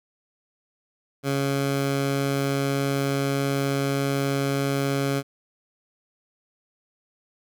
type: tone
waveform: 15% pulse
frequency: 138.59 Hz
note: C#3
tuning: in tune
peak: -16 dBFS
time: 1.23-5.23 s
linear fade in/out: 50 ms
effects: none